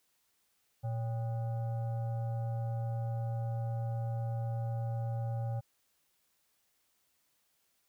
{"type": "tone with frequency modulation", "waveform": "sine", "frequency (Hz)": 116.54, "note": "A#2", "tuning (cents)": 0, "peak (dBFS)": -32, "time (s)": [0.83, 5.61], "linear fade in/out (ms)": 20, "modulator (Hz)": 675, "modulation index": 0.41, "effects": ["white hiss -75 dBFS RMS until 7.88 s"]}